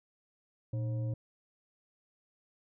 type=tone with frequency modulation; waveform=sine; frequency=116.2 Hz; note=A#2; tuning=5 cents flat; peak=-31 dBFS; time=0.73-1.14 s; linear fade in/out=5 ms; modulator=420 Hz; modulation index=0.36; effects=none